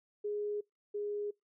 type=tone pair in turn; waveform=sine; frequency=415.3 / 413.1 Hz; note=G#4 / G#4; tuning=0 / -9 cents; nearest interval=unison; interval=9 cents; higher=first; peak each=-33 / -34 dBFS; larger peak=first; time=0.24-0.61 / 0.94-1.31 s; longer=neither; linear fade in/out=10 ms; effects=noise-tail reverb RT60 0.2 s tail -26 dB re dry